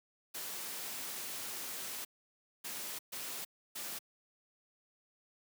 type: noise bursts at uneven times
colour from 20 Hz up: white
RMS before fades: -42 dBFS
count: 4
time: 0.34-2.05 / 2.64-2.99 / 3.12-3.45 / 3.75-3.99 s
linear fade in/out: 10 ms
effects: high-pass 150 Hz 12 dB/octave